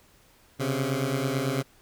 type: beating tone pair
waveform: 15% pulse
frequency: 130 / 139 Hz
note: C3 / C#3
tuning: -11 / +5 cents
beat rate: 9 Hz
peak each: -22 dBFS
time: 0.59-1.63 s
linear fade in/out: 20 ms
effects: pink hiss -59 dBFS RMS until 1.81 s